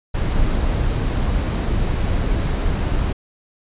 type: noise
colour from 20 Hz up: brown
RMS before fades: -19 dBFS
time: 0.14-3.13 s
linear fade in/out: 10 ms
effects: resampled to 8000 Hz